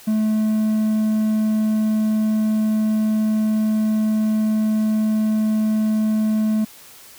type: tone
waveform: triangle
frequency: 216.3 Hz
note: A3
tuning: 29 cents flat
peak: -14 dBFS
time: 0.07-6.65 s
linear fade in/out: 10 ms
effects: white hiss -44 dBFS RMS until 7.18 s